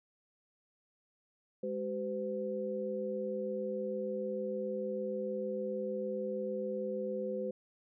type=tone cluster; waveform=sine; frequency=207 / 382.4 / 509 Hz; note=G#3 / G4 / C5; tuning=-5 / -43 / -48 cents; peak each=-40 / -40 / -36 dBFS; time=1.63-7.51 s; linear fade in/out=5 ms; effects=none

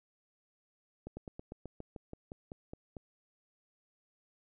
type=slowing click train; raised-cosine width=2 ms; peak=-30 dBFS; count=13; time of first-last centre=1.07-2.968 s; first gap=100 ms; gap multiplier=1.08; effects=none

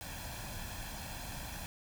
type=noise with comb filter; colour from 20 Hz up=pink; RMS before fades=-43 dBFS; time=0.01-1.66 s; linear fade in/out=0 ms; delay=1.2 ms; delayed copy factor=+0.65; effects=none

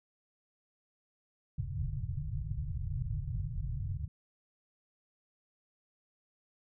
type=low-pass noise; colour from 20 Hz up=white; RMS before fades=-36 dBFS; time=1.58-4.08 s; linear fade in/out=5 ms; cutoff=150 Hz; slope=96 dB/octave; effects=none

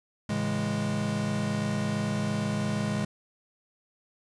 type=chord; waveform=square; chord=A major seventh; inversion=none; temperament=equal; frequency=110 / 138.59 / 164.81 / 207.7 Hz; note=A2 / C#3 / E3 / G#3; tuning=0 / 0 / 0 / 0 cents; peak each=-35 / -35 / -36 / -30 dBFS; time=0.29-3.05 s; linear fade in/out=5 ms; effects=resampled to 22050 Hz + 10-bit

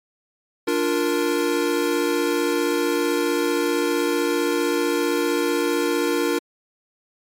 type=chord; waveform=square; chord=Bb major; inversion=first; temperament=equal; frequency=293.7 / 349.2 / 466.2 Hz; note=D4 / F4 / Bb4; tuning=0 / 0 / 0 cents; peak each=-25 / -24 / -24 dBFS; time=0.67-6.39 s; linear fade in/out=10 ms; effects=MP3 64 kbps

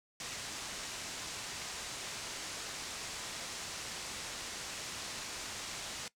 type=low-pass noise; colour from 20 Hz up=white; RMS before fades=-43 dBFS; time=0.2-6.08 s; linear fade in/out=2 ms; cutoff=7700 Hz; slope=24 dB/octave; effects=noise-tail reverb RT60 0.1 s tail -19 dB re dry

